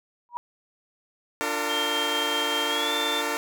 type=tone with exponential growth; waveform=sine; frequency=961 Hz; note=B5; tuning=48 cents flat; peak=-24 dBFS; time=0.29-0.37 s; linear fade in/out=0 ms; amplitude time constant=17 ms
type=chord; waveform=10% pulse; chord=Bb major; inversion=first; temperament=equal with one note detuned; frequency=293.7 / 349.2 / 455.3 Hz; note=D4 / F4 / Bb4; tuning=0 / 0 / -41 cents; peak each=-22 / -25 / -20 dBFS; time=1.41-3.37 s; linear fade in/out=0 ms
type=tone with pitch glide; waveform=sine; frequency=3182 to 3551 Hz; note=G7 to A7; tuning=+25 to +15 cents; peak=-27 dBFS; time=1.68-3.22 s; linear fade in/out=20 ms; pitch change=+190 cents; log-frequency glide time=2.68-2.93 s
effects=none